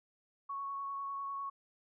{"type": "tone with vibrato", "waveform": "sine", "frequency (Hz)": 1108.7, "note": "C#6", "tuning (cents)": 0, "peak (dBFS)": -37, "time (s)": [0.49, 1.5], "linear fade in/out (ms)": 10, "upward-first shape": "triangle", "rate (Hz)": 10, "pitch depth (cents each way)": 13, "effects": []}